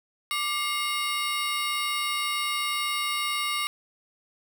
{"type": "ring-modulated tone", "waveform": "25% pulse", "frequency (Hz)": 1661.2, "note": "G#6", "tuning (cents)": 0, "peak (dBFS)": -19, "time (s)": [0.31, 3.67], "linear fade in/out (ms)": 0, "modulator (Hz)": 481, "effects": []}